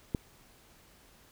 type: click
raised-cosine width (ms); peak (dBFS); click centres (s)
3; -16; 0.148
effects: pink hiss -60 dBFS RMS until 1.31 s